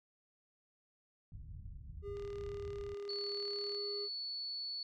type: low-pass noise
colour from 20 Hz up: white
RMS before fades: -49 dBFS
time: 1.32-2.94 s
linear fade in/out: 2 ms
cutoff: 110 Hz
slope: 24 dB/octave
type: tone with pitch glide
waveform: triangle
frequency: 404.9 to 408.7 Hz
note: G#4 to G#4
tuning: -44 to -28 cents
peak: -39 dBFS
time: 2.02-4.09 s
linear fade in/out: 50 ms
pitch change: +16 cents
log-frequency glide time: 2.91-3.84 s
type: click train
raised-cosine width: 0.2 ms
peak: -39 dBFS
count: 60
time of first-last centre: 2.17-3.748 s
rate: 37.4 Hz
type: tone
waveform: sine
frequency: 4435 Hz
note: C#8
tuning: in tune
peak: -39 dBFS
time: 3.09-4.83 s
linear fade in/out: 2 ms
effects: none